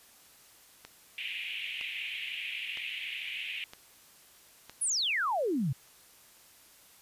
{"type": "click train", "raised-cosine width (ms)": 0.2, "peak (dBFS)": -27, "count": 5, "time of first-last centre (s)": [0.85, 4.696], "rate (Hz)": 1.04}
{"type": "band-pass noise", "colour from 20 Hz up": "white", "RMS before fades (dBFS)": -38, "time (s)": [1.18, 3.64], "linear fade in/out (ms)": 0, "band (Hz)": [2200, 3000], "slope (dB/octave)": 48}
{"type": "exponential sweep", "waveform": "sine", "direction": "down", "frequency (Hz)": [11175, 120], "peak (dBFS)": -27, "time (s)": [4.81, 5.73], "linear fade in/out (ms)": 10}
{"effects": ["white hiss -58 dBFS RMS until 7.01 s", "resampled to 32000 Hz"]}